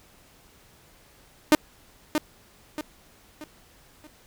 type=tone with echo; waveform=sawtooth; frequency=304.4 Hz; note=D#4; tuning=38 cents flat; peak=-9 dBFS; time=1.52-1.55 s; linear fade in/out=0 ms; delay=630 ms; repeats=4; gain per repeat=-8 dB; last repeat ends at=4.07 s; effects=pink hiss -56 dBFS RMS until 4.26 s